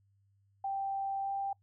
sine tone with pitch glide, 784 to 789 Hz, G5 to G5, 0 to +11 cents, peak -32 dBFS, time 0.64-1.53 s, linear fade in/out 5 ms, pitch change +11 cents, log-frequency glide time 1.22-1.3 s, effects noise-tail reverb RT60 0.1 s tail -24 dB re dry + added 99 Hz sine -67 dBFS peak until 1.62 s

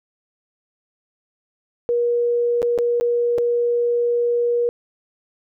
sine tone with dropouts, 477.5 Hz, A#4, 42 cents sharp, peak -16 dBFS, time 1.89-4.69 s, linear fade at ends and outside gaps 0 ms, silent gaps 2.619-2.628 / 2.778-2.787 / 3-3.01 / 3.38-3.384 s, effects none

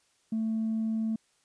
triangle tone with tanh clipping, 221.8 Hz, A3, 14 cents sharp, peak -27 dBFS, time 0.32-1.16 s, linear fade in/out 5 ms, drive 5 dB, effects white hiss -69 dBFS RMS until 1.44 s + resampled to 22050 Hz

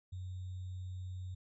sine tone with sample-and-hold, 92 Hz, F#2, 9 cents flat, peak -40 dBFS, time 0.12-1.35 s, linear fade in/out 10 ms, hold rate 3675 Hz, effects resampled to 22050 Hz

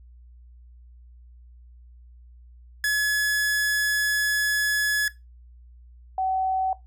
45% pulse / sine tone pair in turn, 1700 / 757.3 Hz, G#6 / F#5, +40 / +40 cents, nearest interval octave + major second, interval 1400 cents, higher first, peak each -20 / -22 dBFS, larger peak first, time 2.84-5.08 / 6.18-6.73 s, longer first, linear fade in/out 2 ms, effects noise-tail reverb RT60 0.2 s tail -18 dB re dry + added 60 Hz sine -46 dBFS peak until 6.86 s

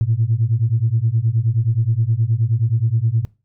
sine beating tone pair, 109 / 118.5 Hz, A2 / A#2, -16 / +29 cents, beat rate 9.5 Hz, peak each -17 dBFS, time 0.01-3.25 s, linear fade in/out 0 ms, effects noise-tail reverb RT60 0.3 s tail -22 dB re dry + tanh soft clip ceiling -7 dBFS

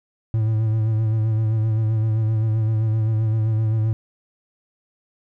triangle tone with vibrato, 110 Hz, A2, in tune, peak -15 dBFS, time 0.34-3.93 s, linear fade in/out 0 ms, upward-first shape sine, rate 7.7 Hz, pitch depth 36 cents each way, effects none

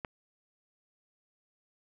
click, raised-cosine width 0.5 ms, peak -21 dBFS, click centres 0.048 s, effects none

